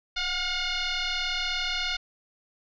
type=tone with frequency modulation; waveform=sine; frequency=698.5 Hz; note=F5; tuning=in tune; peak=-26 dBFS; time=0.16-1.97 s; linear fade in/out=10 ms; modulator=717 Hz; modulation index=5.7; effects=none